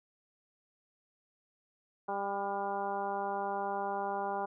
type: harmonic tone with a mistuned harmonic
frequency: 198.9 Hz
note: G3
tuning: 25 cents sharp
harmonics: 1 / 2 / 3 / 4 / 5 / 6 / 7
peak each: -46 / -40 / -41 / -35 / -40 / -46 / -46 dBFS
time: 2.08-4.46 s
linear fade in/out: 10 ms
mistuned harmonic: 7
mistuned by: +36 cents
effects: none